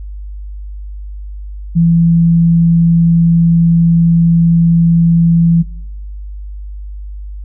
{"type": "tone", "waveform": "sine", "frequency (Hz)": 167.8, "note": "E3", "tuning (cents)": 31, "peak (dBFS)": -6, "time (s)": [1.75, 5.63], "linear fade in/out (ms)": 20, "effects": ["noise-tail reverb RT60 0.8 s tail -23 dB re dry", "added 50 Hz sine -23 dBFS peak until 7.44 s"]}